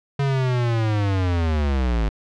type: linear sweep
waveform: square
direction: down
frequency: 141.1 to 51.6 Hz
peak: -19 dBFS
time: 0.19-2.09 s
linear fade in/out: 5 ms
effects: low-pass 4000 Hz 12 dB/octave